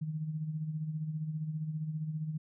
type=tone with tremolo; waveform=sine; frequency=155.5 Hz; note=D#3; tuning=1 cent flat; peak=-31 dBFS; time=0.01-2.38 s; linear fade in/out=10 ms; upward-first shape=sine; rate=15 Hz; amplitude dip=55%; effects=none